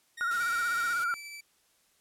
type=tone; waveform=sawtooth; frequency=1864.7 Hz; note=A#6; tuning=in tune; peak=-37 dBFS; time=0.17-0.94 s; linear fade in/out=10 ms
type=tone with vibrato; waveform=sine; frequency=1407 Hz; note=F6; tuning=12 cents sharp; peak=-27 dBFS; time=0.21-1.14 s; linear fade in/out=0 ms; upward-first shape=sine; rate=16 Hz; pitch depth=62 cents each way
type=noise; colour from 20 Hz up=white; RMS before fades=-43 dBFS; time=0.31-1.04 s; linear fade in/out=2 ms
type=tone with tremolo; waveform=sawtooth; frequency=2319 Hz; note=D7; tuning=22 cents flat; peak=-37 dBFS; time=0.4-1.41 s; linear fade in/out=10 ms; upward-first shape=triangle; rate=13 Hz; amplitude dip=25%
effects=white hiss -68 dBFS RMS until 2 s + low-pass 12000 Hz 12 dB/octave